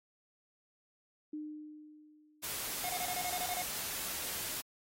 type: tone with exponential decay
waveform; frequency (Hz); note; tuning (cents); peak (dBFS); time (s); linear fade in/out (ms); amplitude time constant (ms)
sine; 303.6; D#4; -42; -37; 1.33-2.85; 5; 330
type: noise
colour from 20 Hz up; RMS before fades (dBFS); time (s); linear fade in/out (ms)
white; -39; 2.42-4.62; 20
type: tone bursts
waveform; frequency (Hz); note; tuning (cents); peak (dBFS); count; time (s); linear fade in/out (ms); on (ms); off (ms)
square; 722; F#5; -43; -37; 10; 2.84-3.62; 0; 51; 30
effects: AAC 48 kbps